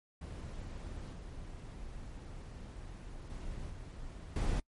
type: noise with level steps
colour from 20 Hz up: brown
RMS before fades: -43 / -46 / -43 / -46 / -32 dBFS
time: 0.21-4.6 s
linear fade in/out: 5 ms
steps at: 1.13 / 3.3 / 3.7 / 4.36 s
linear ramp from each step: 2 ms
effects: noise-tail reverb RT60 0.1 s tail -26 dB re dry + MP3 48 kbps